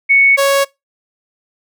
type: tone pair in turn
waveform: sine / sawtooth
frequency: 2217 / 554.2 Hz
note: C#7 / C#5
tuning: 0 / -1 cents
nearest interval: 2 octaves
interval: 2401 cents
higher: first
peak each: -6 dBFS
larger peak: neither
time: 0.09-0.37 / 0.37-0.65 s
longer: neither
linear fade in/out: 20 ms
effects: noise-tail reverb RT60 0.2 s tail -23 dB re dry